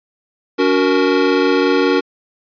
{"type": "chord", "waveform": "square", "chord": "F# major", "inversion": "second", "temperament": "equal with one note detuned", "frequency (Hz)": [284.5, 370, 466.2], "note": ["C#4", "F#4", "A#4"], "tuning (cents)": [45, 0, 0], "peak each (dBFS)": -17, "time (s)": [0.58, 2.01], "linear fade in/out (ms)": 20, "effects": ["resampled to 11025 Hz"]}